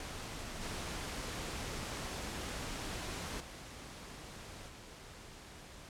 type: noise with level steps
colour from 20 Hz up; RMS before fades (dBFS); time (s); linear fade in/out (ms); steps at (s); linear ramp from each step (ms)
pink; -44 / -41 / -49 / -52; 0-5.89; 2; 0.61 / 3.4 / 4.68; 5
effects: low-pass 9000 Hz 12 dB/octave